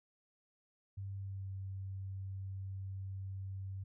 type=tone with pitch glide; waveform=sine; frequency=98 to 96.26 Hz; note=G2 to G2; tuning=0 to -31 cents; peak=-40 dBFS; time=0.97-3.84 s; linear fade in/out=10 ms; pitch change=-31 cents; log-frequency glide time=1.16-1.5 s; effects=none